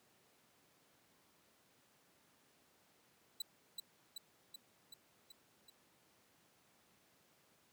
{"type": "tone with echo", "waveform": "sawtooth", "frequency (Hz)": 3967, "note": "B7", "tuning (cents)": 7, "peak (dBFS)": -35, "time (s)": [3.4, 3.42], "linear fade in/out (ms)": 5, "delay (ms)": 380, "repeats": 6, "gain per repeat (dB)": -3, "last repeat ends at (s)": 5.7, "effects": ["pink hiss -71 dBFS RMS until 7.72 s", "high-pass 150 Hz 12 dB/octave"]}